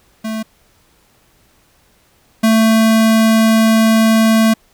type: tone pair in turn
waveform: square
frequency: 220 / 222.4 Hz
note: A3 / A3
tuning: 0 / +19 cents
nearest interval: unison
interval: 19 cents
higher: second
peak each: -20 / -9 dBFS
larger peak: second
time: 0.24-0.43 / 2.43-4.54 s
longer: second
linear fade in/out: 10 ms
effects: pink hiss -54 dBFS RMS until 4.73 s